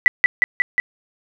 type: tone with echo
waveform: sine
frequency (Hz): 1975.5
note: B6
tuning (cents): 0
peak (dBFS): -6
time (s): 0.06-0.08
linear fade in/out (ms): 0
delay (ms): 180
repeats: 4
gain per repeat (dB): -2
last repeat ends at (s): 0.8
effects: none